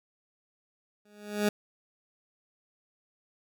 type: tone with exponential growth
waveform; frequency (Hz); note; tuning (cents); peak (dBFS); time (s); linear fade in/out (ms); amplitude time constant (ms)
20% pulse; 207.7; G#3; 0; -17; 1.05-1.49; 5; 94
effects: none